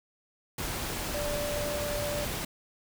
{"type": "tone in noise", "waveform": "sine", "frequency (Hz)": 586, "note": "D5", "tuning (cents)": -4, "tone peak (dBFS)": -32, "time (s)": [1.14, 2.25], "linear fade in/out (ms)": 5, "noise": "pink", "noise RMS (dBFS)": -34, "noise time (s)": [0.58, 2.45], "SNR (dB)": -1, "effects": []}